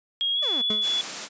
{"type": "tone with pitch glide", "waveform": "sine", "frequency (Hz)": [3271, 3420], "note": ["G#7", "A7"], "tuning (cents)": [-27, -50], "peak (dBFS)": -22, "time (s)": [0.21, 1.01], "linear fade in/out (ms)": 0, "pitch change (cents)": 77, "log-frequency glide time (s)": [0.33, 0.42]}
{"type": "exponential sweep", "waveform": "sawtooth", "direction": "down", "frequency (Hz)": [645, 214.4], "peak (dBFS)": -29, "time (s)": [0.42, 0.62], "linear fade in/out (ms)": 10}
{"type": "tone with exponential decay", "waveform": "25% pulse", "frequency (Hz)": 213.4, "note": "G#3", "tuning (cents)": 47, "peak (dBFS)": -22, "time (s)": [0.7, 0.93], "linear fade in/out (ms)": 2, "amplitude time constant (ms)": 48}
{"type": "high-pass noise", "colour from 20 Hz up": "white", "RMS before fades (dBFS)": -32, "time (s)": [0.81, 1.29], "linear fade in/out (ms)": 50, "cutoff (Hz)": 150, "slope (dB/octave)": 48}
{"effects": ["resampled to 16000 Hz"]}